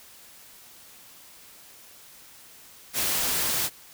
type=noise; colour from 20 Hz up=white; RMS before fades=-26 dBFS; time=2.93-3.7 s; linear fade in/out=50 ms; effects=white hiss -50 dBFS RMS until 3.93 s